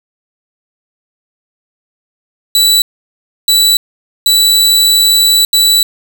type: tone bursts at uneven times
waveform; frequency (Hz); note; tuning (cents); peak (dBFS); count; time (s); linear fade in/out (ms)
sawtooth; 3951; B7; 0; -3; 4; 2.55-2.82 / 3.48-3.77 / 4.26-5.45 / 5.53-5.83; 2
effects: none